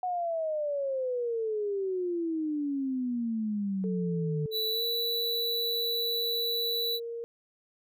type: exponential sweep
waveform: sine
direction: down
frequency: 738 to 150.4 Hz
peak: -28 dBFS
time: 0.03-4.46 s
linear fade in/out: 2 ms
type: tone with pitch glide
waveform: sine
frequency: 440 to 465.9 Hz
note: A4 to A#4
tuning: 0 to -1 cents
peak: -34 dBFS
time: 3.84-7.24 s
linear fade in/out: 0 ms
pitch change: +99 cents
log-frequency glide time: 4.69-4.84 s
type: tone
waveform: square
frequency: 3951 Hz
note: B7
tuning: in tune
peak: -29 dBFS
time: 4.51-7 s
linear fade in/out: 50 ms
effects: none